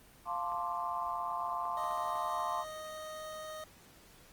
sine chord, D minor seventh, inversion first, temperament equal, 698.5 / 880 / 1046.5 / 1174.7 Hz, F5 / A5 / C6 / D6, 0 / 0 / 0 / 0 cents, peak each -39 / -40 / -36 / -40 dBFS, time 0.25-2.65 s, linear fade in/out 50 ms
clicks, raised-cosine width 0.5 ms, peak -38 dBFS, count 6, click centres 0.52 / 1.654 / 1.84 / 1.91 / 1.977 / 2.157 s
25% pulse tone, 622.3 Hz, D#5, in tune, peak -38 dBFS, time 1.77-3.64 s, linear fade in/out 2 ms
effects pink hiss -59 dBFS RMS until 4.32 s + Opus 24 kbps

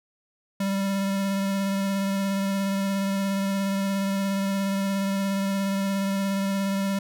square tone with vibrato, 196 Hz, G3, in tune, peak -24 dBFS, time 0.6-6.99 s, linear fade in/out 5 ms, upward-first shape triangle, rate 17 Hz, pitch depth 19 cents each way, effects none

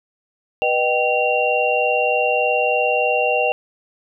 sine tone cluster, 488.7 / 612 / 772 / 2759 Hz, B4 / D#5 / G5 / F7, -18 / -29 / -27 / -22 cents, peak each -21 dBFS, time 0.62-3.52 s, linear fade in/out 0 ms, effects none

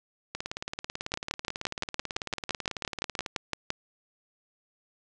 two click trains, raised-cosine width 0.2 ms, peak -16 / -11 dBFS, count 54 / 16, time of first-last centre 0.35-3.262 / 1.14-3.704 s, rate 18.2 / 5.85 Hz, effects resampled to 22050 Hz + 8-bit

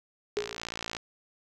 sine tone with exponential decay, 415.3 Hz, G#4, in tune, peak -24 dBFS, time 0.37-0.57 s, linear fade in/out 2 ms, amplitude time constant 42 ms
click train, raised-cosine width 0.2 ms, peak -17 dBFS, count 35, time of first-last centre 0.37-0.968 s, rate 56.9 Hz
effects none

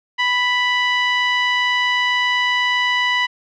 10% pulse tone with low-pass filter, 987.8 Hz, B5, in tune, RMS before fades -18 dBFS, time 0.18-3.27 s, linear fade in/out 20 ms, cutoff 2400 Hz, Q 1.9, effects none

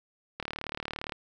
click train, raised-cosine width 0.3 ms, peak -18 dBFS, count 28, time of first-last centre 0.4-1.122 s, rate 37.4 Hz, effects none

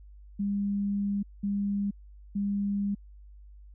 sine tone bursts at uneven times, 201.2 Hz, G3, 45 cents sharp, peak -26 dBFS, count 3, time 0.39-1.23 / 1.43-1.91 / 2.35-2.95 s, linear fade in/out 10 ms, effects added 50 Hz sine -47 dBFS peak until 3.74 s

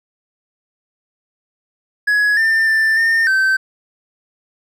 triangle tone with pitch steps, 1679 / 1794 / 1776 / 1817 / 1547 Hz, G#6 / A6 / A6 / A#6 / G6, +18 / +33 / +16 / -45 / -23 cents, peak -10 dBFS, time 2.07-3.57 s, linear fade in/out 10 ms, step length 300 ms, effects none

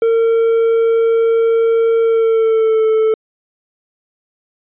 triangle tone with pitch glide, 456.1 to 439.3 Hz, A#4 to A4, -38 to -3 cents, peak -8 dBFS, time 0.02-3.14 s, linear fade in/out 2 ms, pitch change -65 cents, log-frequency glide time 2.01-2.85 s, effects resampled to 8000 Hz

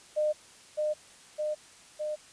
sine tone with echo, 607 Hz, D#5, 43 cents flat, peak -24 dBFS, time 0.16-0.33 s, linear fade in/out 20 ms, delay 610 ms, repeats 3, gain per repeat -2 dB, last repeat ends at 2.16 s, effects white hiss -54 dBFS RMS until 2.32 s + resampled to 22050 Hz

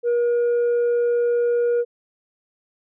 sine tone, 477.5 Hz, A#4, 42 cents sharp, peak -14 dBFS, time 0.03-1.85 s, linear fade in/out 50 ms, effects tanh soft clip ceiling -16 dBFS

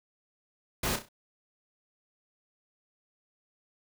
pink noise with echo, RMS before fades -30 dBFS, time 0.83-0.96 s, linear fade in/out 5 ms, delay 32 ms, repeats 4, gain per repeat -8 dB, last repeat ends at 1.088 s, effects none

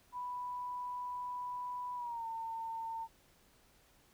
sine tone with pitch glide, 987.8 to 905.8 Hz, B5 to A#5, 0 to -50 cents, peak -38 dBFS, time 0.12-3.08 s, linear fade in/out 50 ms, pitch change -150 cents, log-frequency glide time 1.95-2.26 s, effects pink hiss -67 dBFS RMS until 4.13 s

